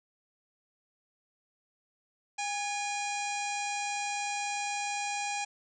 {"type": "harmonic tone with a mistuned harmonic", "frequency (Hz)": 813, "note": "G#5", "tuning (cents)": -37, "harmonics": [1, 2, 3, 4, 5, 6, 7, 8, 9, 10], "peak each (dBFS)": [-34, -45, -37, -47, -45, -49, -44, -47, -43, -48], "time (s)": [2.38, 5.45], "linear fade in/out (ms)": 10, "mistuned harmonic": 2, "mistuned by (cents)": 60, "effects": []}